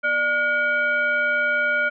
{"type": "tone with frequency modulation", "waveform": "sine", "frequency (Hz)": 1436, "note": "F6", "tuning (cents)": 48, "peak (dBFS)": -18, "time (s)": [0.03, 1.9], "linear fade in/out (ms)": 20, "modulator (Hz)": 841, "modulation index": 0.75, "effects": []}